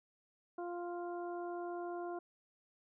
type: harmonic tone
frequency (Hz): 349.2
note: F4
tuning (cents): 0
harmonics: 1 / 2 / 3 / 4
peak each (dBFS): -41 / -44 / -51 / -54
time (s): 0.58-2.19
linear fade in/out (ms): 5
effects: none